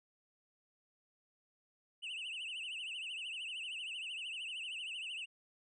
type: tone with vibrato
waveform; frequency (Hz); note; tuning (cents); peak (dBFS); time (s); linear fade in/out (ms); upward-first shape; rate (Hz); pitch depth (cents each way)
triangle; 2795; F7; +1; -39; 2.02-5.26; 20; triangle; 13; 180
effects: resampled to 24000 Hz